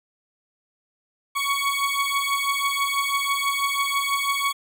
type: beating tone pair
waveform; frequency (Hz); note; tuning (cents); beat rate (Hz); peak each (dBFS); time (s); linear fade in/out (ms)
20% pulse; 1114 / 1120.1; C#6 / C#6; +8 / +18; 6.1; -20 / -20; 1.35-4.53; 20
effects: none